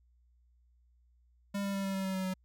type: tone with pitch steps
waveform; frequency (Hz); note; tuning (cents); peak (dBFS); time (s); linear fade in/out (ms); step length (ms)
square; 200 / 198.05 / 196.11 / 194.19 / 192.3 / 190.42 / 188.56 / 186.71; G3 / G3 / G3 / G3 / G3 / G3 / F#3 / F#3; +35 / +18 / +1 / -16 / -33 / -50 / +33 / +16; -33; 1.54-2.34; 10; 100
effects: added 60 Hz sine -64 dBFS peak until 2.44 s